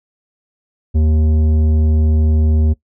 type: tone with tanh clipping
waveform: sine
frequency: 77.78 Hz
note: D#2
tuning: in tune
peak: -12 dBFS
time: 0.94-2.74 s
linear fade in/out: 20 ms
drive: 11 dB
effects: noise-tail reverb RT60 0.1 s tail -19 dB re dry